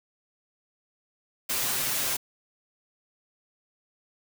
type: noise with comb filter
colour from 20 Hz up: white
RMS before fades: -28 dBFS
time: 1.49-2.17 s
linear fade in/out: 10 ms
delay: 7.6 ms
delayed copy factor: +0.65
effects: none